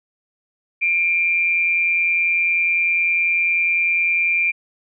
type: tone with amplitude modulation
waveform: sine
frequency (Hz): 2377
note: D7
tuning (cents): +20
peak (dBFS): -13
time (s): 0.81-4.52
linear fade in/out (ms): 20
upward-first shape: sine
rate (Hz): 170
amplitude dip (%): 50
effects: none